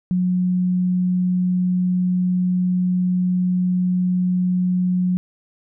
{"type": "tone", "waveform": "sine", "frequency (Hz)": 181.4, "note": "F#3", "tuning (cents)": -34, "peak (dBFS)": -16, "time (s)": [0.11, 5.17], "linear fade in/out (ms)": 0, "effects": []}